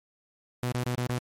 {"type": "tone bursts", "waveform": "sawtooth", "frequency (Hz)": 123.47, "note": "B2", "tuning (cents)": 0, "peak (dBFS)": -23, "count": 5, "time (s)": [0.63, 1.185], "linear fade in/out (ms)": 0, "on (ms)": 91, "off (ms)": 25, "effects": ["MP3 64 kbps"]}